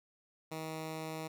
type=tone; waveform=10% pulse; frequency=158.8 Hz; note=D#3; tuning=36 cents sharp; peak=-31 dBFS; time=0.51-1.28 s; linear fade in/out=10 ms; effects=none